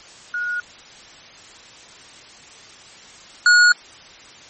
sine / square tone pair in turn, 1447 / 1447 Hz, F#6 / F#6, -39 / -39 cents, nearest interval unison, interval 0 cents, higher neither, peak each -21 / -10 dBFS, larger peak second, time 0.34-0.6 / 3.46-3.72 s, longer neither, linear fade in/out 2 ms, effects white hiss -43 dBFS RMS until 4.49 s + MP3 32 kbps

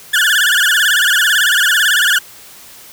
30% pulse tone with vibrato, 1588 Hz, G6, 22 cents sharp, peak -7 dBFS, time 0.13-2.19 s, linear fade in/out 10 ms, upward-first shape sine, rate 18 Hz, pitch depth 190 cents each way, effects white hiss -38 dBFS RMS until 2.92 s

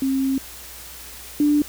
sine tone pair in turn, 267.8 / 294.7 Hz, C4 / D4, +40 / +6 cents, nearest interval major second, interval 166 cents, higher second, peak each -18 / -14 dBFS, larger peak second, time 0.02-0.38 / 1.4-1.62 s, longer first, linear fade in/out 2 ms, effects added 60 Hz sine -46 dBFS peak until 1.68 s + white hiss -39 dBFS RMS until 1.68 s

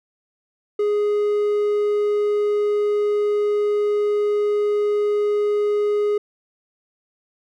triangle tone, 415.3 Hz, G#4, in tune, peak -15 dBFS, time 0.79-6.18 s, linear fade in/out 5 ms, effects none

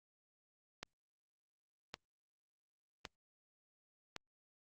click train, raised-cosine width 0.2 ms, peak -25 dBFS, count 4, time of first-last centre 0.83-4.163 s, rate 0.9 Hz, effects Opus 48 kbps

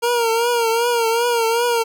25% pulse tone with vibrato, 466.7 Hz, A#4, 2 cents sharp, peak -12 dBFS, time 0.02-1.84 s, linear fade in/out 20 ms, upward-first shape triangle, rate 2.6 Hz, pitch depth 73 cents each way, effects none

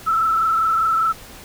sine tone with frequency modulation, 1318 Hz, E6, 1 cent flat, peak -15 dBFS, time 0.06-1.13 s, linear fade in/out 20 ms, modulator 25 Hz, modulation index 1.3, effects pink hiss -40 dBFS RMS until 1.44 s

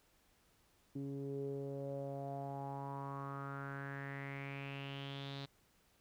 sawtooth tone with low-pass filter sweep, 138.59 Hz, C#3, in tune, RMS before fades -44 dBFS, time 0.95-5.46 s, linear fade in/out 10 ms, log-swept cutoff 320 to 4000 Hz, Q 6, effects pink hiss -72 dBFS RMS until 6 s

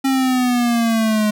square exponential sweep, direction down, 270.4 to 210 Hz, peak -15 dBFS, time 0.04-1.31 s, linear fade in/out 10 ms, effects none

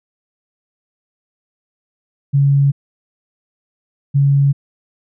sine tone pair in turn, 140 / 140 Hz, C#3 / C#3, +18 / +18 cents, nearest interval unison, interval 0 cents, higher neither, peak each -9 dBFS, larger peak neither, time 2.33-2.72 / 4.14-4.53 s, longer neither, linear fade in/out 20 ms, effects none

